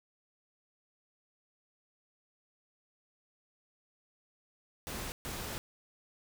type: noise bursts at uneven times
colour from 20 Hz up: pink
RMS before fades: -40 dBFS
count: 2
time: 4.87-5.12 / 5.25-5.58 s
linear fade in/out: 0 ms
effects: none